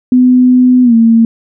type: tone with pitch glide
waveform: sine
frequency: 251.5 to 228 Hz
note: B3 to A#3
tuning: +32 to -38 cents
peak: -3 dBFS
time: 0.12-1.25 s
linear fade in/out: 2 ms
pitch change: -170 cents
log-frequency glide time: 0.83-0.94 s
effects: none